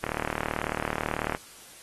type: click train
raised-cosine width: 0.5 ms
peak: -13 dBFS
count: 51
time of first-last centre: 0.04-1.349 s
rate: 38.2 Hz
effects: white hiss -49 dBFS RMS until 1.82 s + AAC 32 kbps